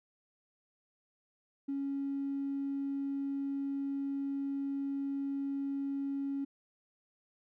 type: tone with tanh clipping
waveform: triangle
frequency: 277.2 Hz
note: C#4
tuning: in tune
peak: -32 dBFS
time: 1.68-6.45 s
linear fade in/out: 10 ms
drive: 1 dB
effects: none